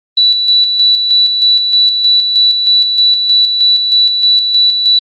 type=tone with tremolo; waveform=sine; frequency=3951 Hz; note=B7; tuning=in tune; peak=-5 dBFS; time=0.17-4.99 s; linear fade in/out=5 ms; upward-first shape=square; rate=3.2 Hz; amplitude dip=45%; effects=Opus 24 kbps